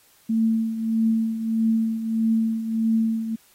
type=tone with tremolo; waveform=sine; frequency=224.1 Hz; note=A3; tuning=32 cents sharp; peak=-16 dBFS; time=0.29-3.36 s; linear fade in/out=10 ms; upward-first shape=triangle; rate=1.6 Hz; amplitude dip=70%; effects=white hiss -57 dBFS RMS until 3.54 s + AAC 48 kbps